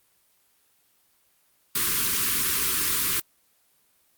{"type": "band-stop noise", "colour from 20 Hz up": "white", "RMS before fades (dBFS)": -24, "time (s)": [1.75, 3.2], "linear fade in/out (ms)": 5, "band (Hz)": [450, 1000], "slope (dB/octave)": 96, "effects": ["white hiss -65 dBFS RMS until 4.17 s", "Opus 24 kbps"]}